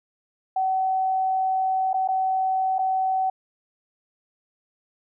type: tone with dropouts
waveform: sine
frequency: 758 Hz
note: F#5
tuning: 42 cents sharp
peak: -20 dBFS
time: 0.56-3.3 s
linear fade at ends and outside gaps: 5 ms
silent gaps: 1.932-1.941 / 2.077-2.086 / 2.784-2.79 s
effects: none